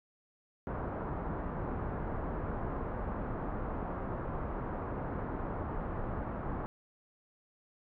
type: low-pass noise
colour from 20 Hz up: pink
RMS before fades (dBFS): -37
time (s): 0.67-6.66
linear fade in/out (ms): 0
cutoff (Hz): 1300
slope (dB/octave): 24
effects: none